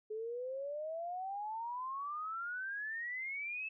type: exponential sweep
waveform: sine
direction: up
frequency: 424.7 to 2637 Hz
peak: -38 dBFS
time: 0.1-3.69 s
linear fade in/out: 10 ms
effects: none